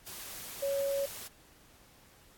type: tone in noise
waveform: sine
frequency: 556 Hz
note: C#5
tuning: 5 cents sharp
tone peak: -29 dBFS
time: 0.62-1.06 s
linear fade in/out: 10 ms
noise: white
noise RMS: -44 dBFS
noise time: 0.06-1.28 s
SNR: +12 dB
effects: pink hiss -60 dBFS RMS until 2.37 s + AAC 64 kbps